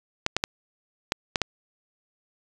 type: clicks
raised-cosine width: 0.2 ms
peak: -5 dBFS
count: 6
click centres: 0.264 / 0.366 / 0.439 / 1.121 / 1.358 / 1.417 s
effects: resampled to 24000 Hz + 7-bit